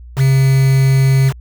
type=tone with quantisation; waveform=triangle; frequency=134.3 Hz; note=C3; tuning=46 cents sharp; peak=-6 dBFS; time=0.16-1.33 s; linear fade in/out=50 ms; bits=4; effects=added 60 Hz sine -32 dBFS peak until 1.4 s